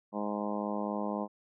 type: harmonic tone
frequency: 103.83 Hz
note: G#2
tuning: in tune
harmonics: 2 / 3 / 4 / 5 / 6 / 7 / 8 / 9 / 10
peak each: -35 / -40 / -43 / -40 / -40 / -44 / -42 / -43 / -43 dBFS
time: 0.12-1.28 s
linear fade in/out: 50 ms
effects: none